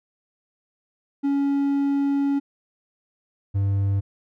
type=tone pair in turn; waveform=triangle; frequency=280 / 98.99 Hz; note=C#4 / G2; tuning=+18 / +17 cents; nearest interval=octave + tritone; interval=1801 cents; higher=first; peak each=-17 dBFS; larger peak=neither; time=1.23-2.4 / 3.54-4.01 s; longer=first; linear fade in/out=20 ms; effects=none